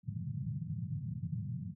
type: band-pass noise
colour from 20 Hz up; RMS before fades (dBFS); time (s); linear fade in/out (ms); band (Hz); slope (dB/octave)
pink; -39; 0.03-1.75; 50; 100 to 180; 48
effects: none